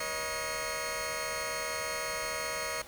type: tone cluster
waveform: 15% pulse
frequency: 480.7 / 554 / 629 / 2166 Hz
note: B4 / C#5 / D#5 / C#7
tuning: -47 / -1 / +19 / -41 cents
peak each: -34 / -34 / -31 / -32 dBFS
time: 0-2.82 s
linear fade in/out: 5 ms
effects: pink hiss -50 dBFS RMS until 2.87 s